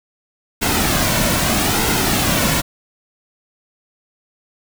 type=noise with flanger; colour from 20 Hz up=pink; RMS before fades=-17 dBFS; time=0.61-2.62 s; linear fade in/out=20 ms; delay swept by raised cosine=1.7 to 2.48 ms; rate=0.79 Hz; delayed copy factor=-0.5; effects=none